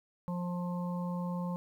harmonic tone, 176.7 Hz, F3, 21 cents sharp, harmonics 1 / 3 / 5 / 6, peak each -33 / -43 / -45 / -46 dBFS, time 0.28-1.56 s, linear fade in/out 0 ms, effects 11-bit

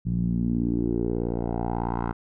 10% pulse tone with low-pass filter sweep, 58.27 Hz, A#1, in tune, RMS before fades -26 dBFS, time 0.05-2.13 s, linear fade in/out 20 ms, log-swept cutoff 150 to 1200 Hz, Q 3.3, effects none

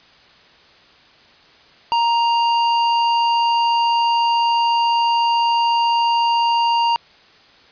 square tone, 934 Hz, A#5, 3 cents sharp, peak -15 dBFS, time 1.92-6.96 s, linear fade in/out 0 ms, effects white hiss -49 dBFS RMS until 7.71 s + resampled to 11025 Hz

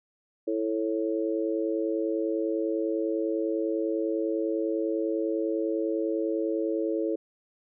harmonic tone, 110 Hz, A2, in tune, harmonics 3 / 4 / 5, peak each -28 / -30 / -32 dBFS, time 0.47-7.16 s, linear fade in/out 10 ms, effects none

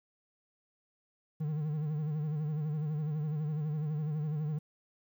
triangle tone with vibrato, 152.2 Hz, D#3, 38 cents flat, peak -29 dBFS, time 1.4-4.59 s, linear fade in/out 10 ms, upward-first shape sine, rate 12 Hz, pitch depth 67 cents each way, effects 11-bit

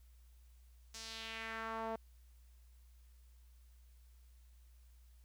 sawtooth tone with band-pass filter sweep, 224.2 Hz, A3, 33 cents sharp, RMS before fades -44 dBFS, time 0.94-1.96 s, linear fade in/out 5 ms, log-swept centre 6200 to 690 Hz, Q 1.9, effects added 60 Hz sine -59 dBFS peak until 5.24 s + white hiss -75 dBFS RMS until 5.24 s

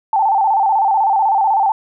sine tone with vibrato, 830.6 Hz, G#5, in tune, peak -11 dBFS, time 0.13-1.72 s, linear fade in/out 2 ms, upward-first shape square, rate 16 Hz, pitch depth 100 cents each way, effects none

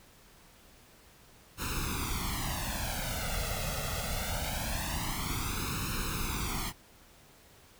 pink noise with flanger, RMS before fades -34 dBFS, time 1.57-6.73 s, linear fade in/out 50 ms, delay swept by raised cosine 0.75 to 1.51 ms, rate 0.23 Hz, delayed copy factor +1, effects pink hiss -58 dBFS RMS until 7.79 s

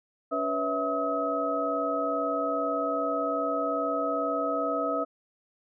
sine tone cluster, 282.8 / 492.6 / 555 / 653 / 1275 Hz, C#4 / B4 / C#5 / E5 / D#6, +35 / -5 / +2 / -17 / +42 cents, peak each -33 / -33 / -38 / -30 / -30 dBFS, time 0.31-5.05 s, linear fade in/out 20 ms, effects none

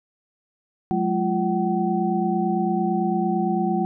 sine tone cluster, 182.5 / 211.4 / 345.7 / 757 Hz, F#3 / G#3 / F4 / F#5, -24 / +31 / -18 / +39 cents, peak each -25 dBFS, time 0.91-3.85 s, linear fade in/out 0 ms, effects none

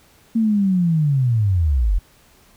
sine linear sweep, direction down, 230 to 40.45 Hz, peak -14 dBFS, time 0.35-1.99 s, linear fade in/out 10 ms, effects pink hiss -53 dBFS RMS until 2.56 s

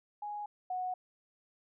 sine tone pair in turn, 830.6 / 735.3 Hz, G#5 / F#5, 0 / -11 cents, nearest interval major second, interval 211 cents, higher first, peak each -37 / -33 dBFS, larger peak second, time 0.22-0.46 / 0.7-0.94 s, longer neither, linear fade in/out 5 ms, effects none

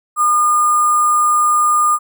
sine tone with sample-and-hold, 1210 Hz, D#6, 49 cents flat, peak -10 dBFS, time 0.16-1.99 s, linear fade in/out 50 ms, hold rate 8820 Hz, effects none

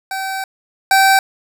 25% pulse tone pair in turn, 770 / 774 Hz, G5 / G5, -31 / -22 cents, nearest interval unison, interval 9 cents, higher second, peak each -17 / -5 dBFS, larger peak second, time 0.11-0.44 / 0.91-1.19 s, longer first, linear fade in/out 2 ms, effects none

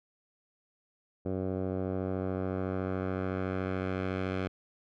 10% pulse tone with low-pass filter sweep, 93.8 Hz, F#2, 24 cents sharp, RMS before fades -33 dBFS, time 1.25-4.48 s, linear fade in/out 10 ms, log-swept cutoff 560 to 2700 Hz, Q 1, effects none

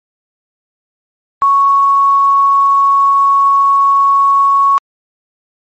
sine tone with quantisation, 1108.7 Hz, C#6, in tune, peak -6 dBFS, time 1.42-4.78 s, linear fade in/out 0 ms, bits 6, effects MP3 32 kbps

